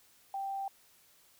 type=tone; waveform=sine; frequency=784 Hz; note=G5; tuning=in tune; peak=-34 dBFS; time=0.34-0.68 s; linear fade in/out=2 ms; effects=white hiss -64 dBFS RMS until 1.39 s